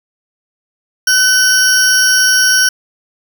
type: tone pair together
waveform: 40% pulse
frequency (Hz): 1515 / 5596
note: F#6 / F8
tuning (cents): +40 / +3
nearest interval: octave + major seventh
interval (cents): 2263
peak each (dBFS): -10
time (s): 1.07-2.69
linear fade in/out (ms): 5
effects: none